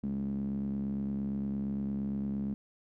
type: tone with band-pass filter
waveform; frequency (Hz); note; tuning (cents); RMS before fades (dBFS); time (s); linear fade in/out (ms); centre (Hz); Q
sawtooth; 68.7; C#2; -15; -34; 0.03-2.54; 0; 220; 8.5
effects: none